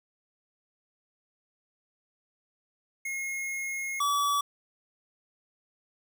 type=tone pair in turn; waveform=square; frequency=2156 / 1145.4 Hz; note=C#7 / D6; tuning=-49 / -44 cents; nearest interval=major seventh; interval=1095 cents; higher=first; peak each=-32 / -25 dBFS; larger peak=second; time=3.05-4 / 4-4.41 s; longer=first; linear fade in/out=5 ms; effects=none